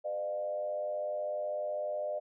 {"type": "tone with frequency modulation", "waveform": "sine", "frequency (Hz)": 604, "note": "D5", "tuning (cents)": 48, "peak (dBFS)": -32, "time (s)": [0.04, 2.2], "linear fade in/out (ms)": 20, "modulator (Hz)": 96.1, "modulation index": 0.66, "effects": []}